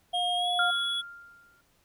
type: tone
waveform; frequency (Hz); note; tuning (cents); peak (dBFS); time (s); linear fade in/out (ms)
sine; 711; F5; +31; -28; 0.13-0.71; 10
type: tone with pitch glide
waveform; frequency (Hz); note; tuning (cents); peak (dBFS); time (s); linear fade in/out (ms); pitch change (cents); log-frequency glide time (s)
triangle; 3240 to 3378; G#7 to G#7; -43 to +29; -27; 0.13-1.02; 20; +72; 0.36-0.49
type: tone with exponential decay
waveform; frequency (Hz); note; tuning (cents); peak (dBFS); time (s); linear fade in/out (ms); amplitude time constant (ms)
sine; 1396.9; F6; 0; -22; 0.59-1.61; 2; 220
effects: pink hiss -67 dBFS RMS until 1.84 s